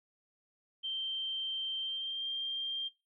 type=tone with pitch glide; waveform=sine; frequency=3136 to 3183 Hz; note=G7 to G7; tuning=0 to +26 cents; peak=-34 dBFS; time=0.83-2.89 s; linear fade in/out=20 ms; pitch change=+26 cents; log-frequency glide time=1.8-2.25 s; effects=noise-tail reverb RT60 0.3 s tail -19 dB re dry